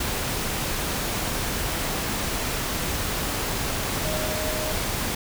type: tone in noise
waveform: sine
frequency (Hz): 620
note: D#5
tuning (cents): -6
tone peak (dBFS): -30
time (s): 4.05-4.72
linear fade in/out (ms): 5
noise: pink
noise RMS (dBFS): -27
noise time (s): 0-5.15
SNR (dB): -6
effects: none